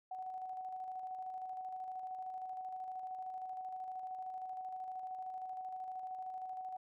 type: tone with tremolo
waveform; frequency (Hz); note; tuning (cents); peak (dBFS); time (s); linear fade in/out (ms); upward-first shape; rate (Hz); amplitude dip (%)
sine; 747; F#5; +16; -40; 0.11-6.77; 5; square; 13; 30
effects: none